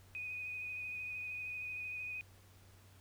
sine tone with vibrato, 2489 Hz, D#7, in tune, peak -40 dBFS, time 0.15-2.21 s, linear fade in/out 0 ms, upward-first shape triangle, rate 13 Hz, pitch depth 24 cents each way, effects added 95 Hz sine -60 dBFS peak until 3 s + pink hiss -65 dBFS RMS until 3 s

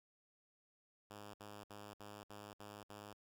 5% pulse tone bursts, 103.4 Hz, G#2, 7 cents flat, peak -40 dBFS, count 7, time 1.1-3.134 s, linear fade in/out 10 ms, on 240 ms, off 59 ms, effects none

